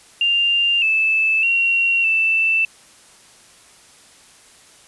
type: tone with pitch steps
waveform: sine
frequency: 2793 / 2627 / 2743 / 2657 Hz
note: F7 / E7 / F7 / E7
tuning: -1 / -7 / -32 / +13 cents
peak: -14 dBFS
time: 0.21-2.65 s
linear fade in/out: 2 ms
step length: 610 ms
effects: white hiss -48 dBFS RMS until 4.87 s + resampled to 24000 Hz